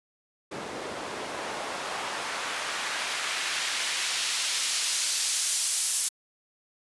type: noise with band-pass filter sweep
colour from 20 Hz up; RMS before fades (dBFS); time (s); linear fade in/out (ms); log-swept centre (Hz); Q
white; -30; 0.51-6.09; 10; 360 to 9500; 0.75
effects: resampled to 24000 Hz